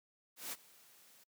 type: noise with ADSR envelope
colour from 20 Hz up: white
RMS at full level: -41 dBFS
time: 0.36-1.24 s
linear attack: 160 ms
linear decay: 37 ms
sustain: -22 dB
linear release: 8 ms
effects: noise-tail reverb RT60 0.1 s tail -26 dB re dry + high-pass 150 Hz 12 dB/octave